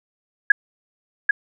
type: tone with echo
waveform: sine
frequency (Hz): 1661.2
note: G#6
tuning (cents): 0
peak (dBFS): -7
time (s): 0.5-0.52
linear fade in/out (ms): 5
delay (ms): 790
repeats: 1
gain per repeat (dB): -4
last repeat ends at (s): 1.31
effects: none